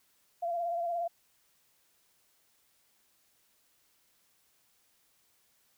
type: tone with vibrato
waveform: sine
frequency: 687 Hz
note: F5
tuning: 29 cents flat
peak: -30 dBFS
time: 0.42-1.08 s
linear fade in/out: 10 ms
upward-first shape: sine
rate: 17 Hz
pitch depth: 40 cents each way
effects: white hiss -70 dBFS RMS until 5.77 s